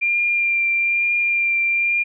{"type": "tone with vibrato", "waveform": "sine", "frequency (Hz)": 2387, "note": "D7", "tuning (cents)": 28, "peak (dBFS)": -16, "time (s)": [0.01, 2.04], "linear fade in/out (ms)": 20, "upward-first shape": "triangle", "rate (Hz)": 1.1, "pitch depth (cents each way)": 17, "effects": []}